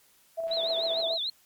sine tone with tremolo, 659.3 Hz, E5, in tune, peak -27 dBFS, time 0.37-1.18 s, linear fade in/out 20 ms, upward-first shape square, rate 15 Hz, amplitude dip 35%
click train, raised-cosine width 0.3 ms, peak -36 dBFS, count 100, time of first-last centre 0.48-1.015 s, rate 185 Hz
sine tone with vibrato, 3800 Hz, A#7, 33 cents sharp, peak -28 dBFS, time 0.51-1.3 s, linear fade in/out 5 ms, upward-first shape triangle, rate 6.7 Hz, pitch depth 200 cents each way
white band-pass noise, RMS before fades -45 dBFS, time 0.56-1.15 s, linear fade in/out 10 ms, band 370 to 740 Hz, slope 24 dB/octave
effects white hiss -62 dBFS RMS until 1.45 s + MP3 96 kbps

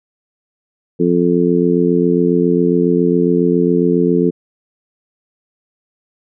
harmonic tone, 87.31 Hz, F2, in tune, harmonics 2 / 3 / 4 / 5, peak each -16 / -16 / -16 / -16 dBFS, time 0.99-4.31 s, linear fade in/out 20 ms, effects none

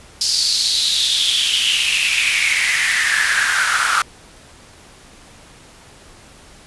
pink noise with high-pass filter sweep, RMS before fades -17 dBFS, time 0.21-4.02 s, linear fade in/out 2 ms, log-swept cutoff 4900 to 1300 Hz, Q 6.2, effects pink hiss -44 dBFS RMS until 6.66 s + resampled to 24000 Hz

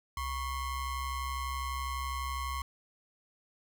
square ring-modulated tone, 518 Hz, C5, 17 cents flat, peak -31 dBFS, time 0.17-2.62 s, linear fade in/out 2 ms, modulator 584 Hz, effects none

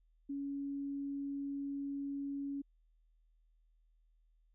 sine tone, 280 Hz, C#4, 18 cents sharp, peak -37 dBFS, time 0.29-2.62 s, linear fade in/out 10 ms, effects added 40 Hz sine -67 dBFS peak until 4.54 s

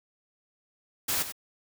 white noise with echo, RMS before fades -28 dBFS, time 1.08-1.23 s, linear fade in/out 10 ms, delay 93 ms, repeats 1, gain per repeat -10 dB, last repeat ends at 1.323 s, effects none

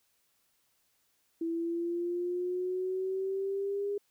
sine exponential sweep, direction up, 329.6 to 407.7 Hz, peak -30 dBFS, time 1.41-3.98 s, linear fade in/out 5 ms, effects white hiss -73 dBFS RMS until 4.1 s

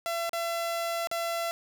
sawtooth tone with dropouts, 675 Hz, E5, 41 cents sharp, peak -25 dBFS, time 0.06-1.51 s, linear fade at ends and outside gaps 0 ms, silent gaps 0.294-0.332 / 1.072-1.114 s, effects none

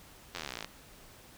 slowing click train, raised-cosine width 0.2 ms, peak -20 dBFS, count 21, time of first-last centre 0.35-0.646 s, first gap 11 ms, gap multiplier 1.03, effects pink hiss -55 dBFS RMS until 1.37 s

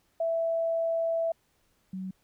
sine tone pair in turn, 661 / 188.08 Hz, E5 / F#3, +5 / +29 cents, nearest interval octave + minor seventh, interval 2176 cents, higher first, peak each -25 / -33 dBFS, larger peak first, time 0.2-1.32 / 1.93-2.11 s, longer first, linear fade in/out 5 ms, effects pink hiss -70 dBFS RMS until 2.23 s

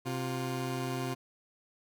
20% pulse tone pair together, 130.2 / 350.6 Hz, C3 / F4, -8 / +7 cents, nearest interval octave + perfect fourth, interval 1715 cents, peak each -29 / -33 dBFS, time 0.05-1.15 s, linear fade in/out 20 ms, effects none

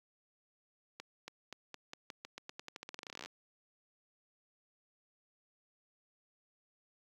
accelerating click train, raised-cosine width 0.2 ms, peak -27 dBFS, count 28, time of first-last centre 1-3.259 s, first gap 280 ms, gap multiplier 0.88, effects high-pass 150 Hz 12 dB/octave + 10-bit

